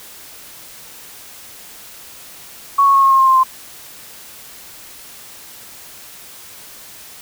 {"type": "tone with pitch steps", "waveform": "sine", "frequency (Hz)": [1113, 1102.8, 1092.6, 1082.6, 1072.6, 1062.7, 1053, 1043.3], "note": ["C#6", "C#6", "C#6", "C#6", "C6", "C6", "C6", "C6"], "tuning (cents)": [7, -9, -25, -41, 43, 27, 11, -5], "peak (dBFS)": -8, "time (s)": [2.78, 3.436], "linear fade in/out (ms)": 10, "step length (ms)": 82, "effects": ["white hiss -38 dBFS RMS until 7.21 s"]}